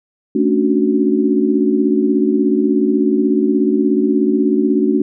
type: chord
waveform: sine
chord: D major seventh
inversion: second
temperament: equal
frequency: 220 / 277.2 / 293.7 / 370 Hz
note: A3 / C#4 / D4 / F#4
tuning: 0 / 0 / 0 / 0 cents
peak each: -17 dBFS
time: 0.35-5.02 s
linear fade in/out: 5 ms
effects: none